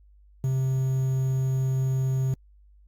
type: tone with quantisation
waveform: triangle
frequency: 131.7 Hz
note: C3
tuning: 12 cents sharp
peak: -20 dBFS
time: 0.44-2.34 s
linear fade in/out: 2 ms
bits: 8
effects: added 50 Hz sine -52 dBFS peak until 2.87 s + Opus 48 kbps